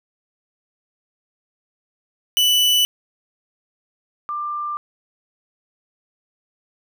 40% pulse / sine tone pair in turn, 2976 / 1188.6 Hz, F#7 / D6, +9 / +20 cents, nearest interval octave + major third, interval 1589 cents, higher first, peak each -13 / -23 dBFS, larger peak first, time 2.37-2.85 / 4.29-4.77 s, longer neither, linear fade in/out 0 ms, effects none

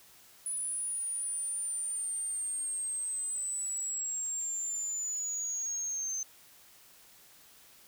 sine linear sweep, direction down, 9956 to 6220 Hz, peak -31 dBFS, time 0.46-6.23 s, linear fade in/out 2 ms, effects tanh soft clip ceiling -29 dBFS + white hiss -58 dBFS RMS until 7.87 s

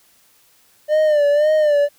triangle tone with vibrato, 598 Hz, D5, 31 cents sharp, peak -10 dBFS, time 0.88-1.89 s, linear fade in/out 50 ms, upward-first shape sine, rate 1.9 Hz, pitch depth 69 cents each way, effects white hiss -55 dBFS RMS until 1.98 s

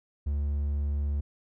triangle tone, 72.1 Hz, D2, 31 cents flat, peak -24 dBFS, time 0.26-1.21 s, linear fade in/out 10 ms, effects none

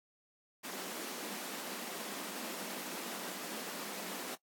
pink high-pass noise, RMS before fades -43 dBFS, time 0.63-4.36 s, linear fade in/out 20 ms, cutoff 180 Hz, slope 96 dB/octave, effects noise-tail reverb RT60 0.1 s tail -20 dB re dry + AAC 64 kbps

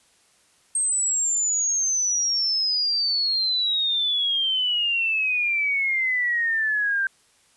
sine exponential sweep, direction down, 8450 to 1568 Hz, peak -20 dBFS, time 0.75-7.07 s, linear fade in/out 2 ms, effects white hiss -60 dBFS RMS until 7.56 s + resampled to 24000 Hz

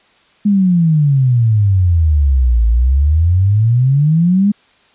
sine exponential two-way sweep, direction down then up, 209.7 to 55 to 209.7 Hz, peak -8 dBFS, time 0.45-4.52 s, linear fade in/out 10 ms, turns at 2.66 s, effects white hiss -51 dBFS RMS until 4.94 s + resampled to 8000 Hz

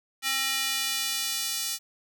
square tone with high-pass filter sweep, 267.7 Hz, C4, 40 cents sharp, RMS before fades -29 dBFS, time 0.22-1.79 s, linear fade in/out 50 ms, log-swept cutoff 2200 to 4900 Hz, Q 0.94, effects 9-bit

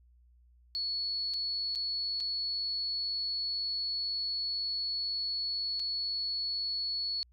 sine tone with dropouts, 4398 Hz, C#8, 14 cents flat, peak -31 dBFS, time 0.75-7.23 s, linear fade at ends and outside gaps 0 ms, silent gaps 1.337-1.341 / 1.751-1.757 / 2.202-2.206 / 5.795-5.799 s, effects added 60 Hz sine -59 dBFS peak until 7.32 s

